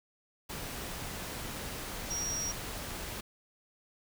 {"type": "tone in noise", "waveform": "sine", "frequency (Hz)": 5670, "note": "F8", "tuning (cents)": 25, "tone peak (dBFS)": -33, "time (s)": [2.1, 2.52], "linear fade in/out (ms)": 10, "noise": "pink", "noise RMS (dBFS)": -40, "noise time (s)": [0.49, 3.21], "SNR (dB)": 4, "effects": []}